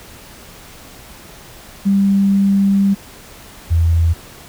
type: tone pair in turn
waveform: sine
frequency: 197.4 / 83.18 Hz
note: G3 / E2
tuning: +12 / +16 cents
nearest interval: octave + minor third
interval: 1496 cents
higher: first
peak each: -10 dBFS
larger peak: neither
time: 1.85-2.95 / 3.7-4.14 s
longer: first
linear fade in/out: 20 ms
effects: pink hiss -39 dBFS RMS until 4.48 s